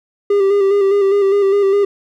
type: tone with vibrato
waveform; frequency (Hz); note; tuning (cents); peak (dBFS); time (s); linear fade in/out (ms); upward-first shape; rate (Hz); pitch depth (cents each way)
triangle; 397.7; G4; +25; -8; 0.3-1.85; 5; square; 4.9; 33
effects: none